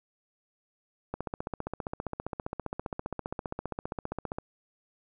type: click train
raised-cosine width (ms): 1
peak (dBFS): -19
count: 50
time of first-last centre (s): 1.14-4.385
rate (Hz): 15.1
effects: none